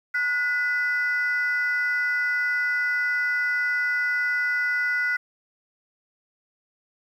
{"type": "tone pair together", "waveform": "sine", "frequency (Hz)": [1458.3, 2000], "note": ["F#6", "B6"], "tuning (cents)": [-26, 21], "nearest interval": "perfect fourth", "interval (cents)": 547, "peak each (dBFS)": [-22, -24], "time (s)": [0.14, 5.17], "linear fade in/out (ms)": 10, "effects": ["tanh soft clip ceiling -17 dBFS", "9-bit"]}